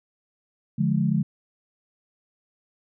sine chord, D diminished, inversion none, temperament just, 146.83 / 176.2 / 211.4 Hz, D3 / F3 / Ab3, 0 / +16 / +31 cents, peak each -24 dBFS, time 0.78-1.23 s, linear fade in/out 10 ms, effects none

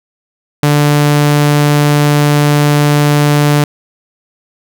sawtooth tone, 146.83 Hz, D3, in tune, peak -3 dBFS, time 0.63-3.64 s, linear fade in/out 2 ms, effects none

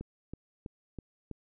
click train, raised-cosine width 3 ms, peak -27 dBFS, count 5, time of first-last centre 0.01-1.313 s, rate 3.07 Hz, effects none

